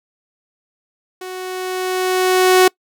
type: tone with level ramp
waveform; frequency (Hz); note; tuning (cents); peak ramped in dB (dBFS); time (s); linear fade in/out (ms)
sawtooth; 370; F#4; 0; -24 to -3; 1.21-2.68; 5
effects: noise-tail reverb RT60 0.1 s tail -25 dB re dry